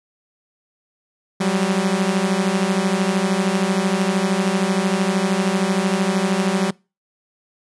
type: beating tone pair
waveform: sawtooth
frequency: 184.1 / 197.1 Hz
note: F#3 / G3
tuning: -8 / +10 cents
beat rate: 13 Hz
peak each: -16 dBFS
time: 1.4-6.71 s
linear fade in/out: 10 ms
effects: noise-tail reverb RT60 0.3 s tail -25 dB re dry + resampled to 24000 Hz

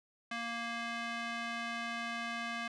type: tone with band-pass filter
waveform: square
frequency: 233.1 Hz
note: A#3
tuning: in tune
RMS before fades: -39 dBFS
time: 0.31-2.68 s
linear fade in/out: 5 ms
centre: 2000 Hz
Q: 1.1
effects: resampled to 22050 Hz + 10-bit

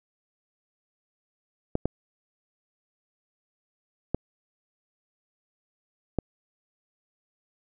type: clicks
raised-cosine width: 2 ms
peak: -11 dBFS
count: 4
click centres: 1.754 / 1.856 / 4.146 / 6.187 s
effects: none

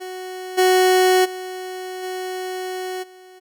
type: tone with level steps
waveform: 30% pulse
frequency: 370 Hz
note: F#4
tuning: in tune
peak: -27 / -10 / -26 / -23 / -40 dBFS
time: 0-3.4 s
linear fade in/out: 20 ms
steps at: 0.57 / 1.24 / 2.02 / 3.02 s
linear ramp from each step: 20 ms
effects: none

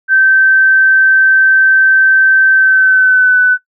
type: tone with pitch glide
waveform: sine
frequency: 1550 to 1498.9 Hz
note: G6 to F#6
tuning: -20 to +22 cents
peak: -5 dBFS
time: 0.08-3.58 s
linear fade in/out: 50 ms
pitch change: -58 cents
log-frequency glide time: 2.53-3.41 s
effects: noise-tail reverb RT60 0.1 s tail -20 dB re dry

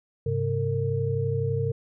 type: tone cluster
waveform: sine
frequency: 102.6 / 134.5 / 457.6 Hz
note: G#2 / C3 / A#4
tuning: -21 / +48 / -32 cents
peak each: -28 / -27 / -28 dBFS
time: 0.26-1.72 s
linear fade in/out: 5 ms
effects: none

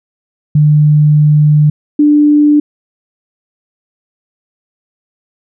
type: tone pair in turn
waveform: sine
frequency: 150 / 295.9 Hz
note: D3 / D4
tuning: +37 / +13 cents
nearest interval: octave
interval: 1176 cents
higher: second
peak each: -4 dBFS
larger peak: neither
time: 0.55-1.7 / 1.99-2.6 s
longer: first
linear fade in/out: 5 ms
effects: none

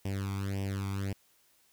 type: tone with flanger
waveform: sawtooth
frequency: 98 Hz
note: G2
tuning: in tune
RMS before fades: -34 dBFS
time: 0.05-1.13 s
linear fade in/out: 5 ms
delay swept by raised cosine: 0.36 to 0.88 ms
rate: 1.8 Hz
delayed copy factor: +0.9
effects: white hiss -67 dBFS RMS until 1.72 s

